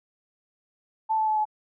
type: tone with pitch steps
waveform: sine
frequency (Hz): 880 / 871.4 / 862.9 / 854.5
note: A5 / A5 / A5 / G#5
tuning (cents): 0 / -17 / -34 / +49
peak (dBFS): -21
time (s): 1.09-1.454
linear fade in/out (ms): 20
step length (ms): 91
effects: none